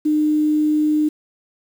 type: tone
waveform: sine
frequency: 303.8 Hz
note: D#4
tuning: 41 cents flat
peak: -14 dBFS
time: 0.05-1.09 s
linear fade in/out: 10 ms
effects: 7-bit